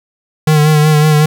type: tone with vibrato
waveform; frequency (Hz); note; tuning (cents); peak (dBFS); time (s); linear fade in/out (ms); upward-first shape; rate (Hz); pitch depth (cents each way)
square; 152.4; D#3; -36; -7; 0.47-1.26; 5; sine; 5.4; 34
effects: 8-bit